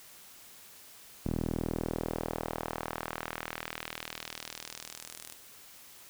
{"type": "tone with band-pass filter sweep", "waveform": "sawtooth", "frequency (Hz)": 40.13, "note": "E1", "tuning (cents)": -46, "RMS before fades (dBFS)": -38, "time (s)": [1.25, 5.35], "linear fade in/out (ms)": 10, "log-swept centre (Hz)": [220, 11000], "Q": 1, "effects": ["white hiss -53 dBFS RMS until 6.09 s"]}